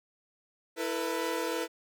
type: chord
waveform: sawtooth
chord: E suspended fourth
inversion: none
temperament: equal with one note detuned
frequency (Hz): 329.6 / 450.5 / 493.9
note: E4 / A4 / B4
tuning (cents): 0 / +41 / 0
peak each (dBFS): -31 / -32 / -30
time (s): 0.76-1.68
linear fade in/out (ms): 50
effects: none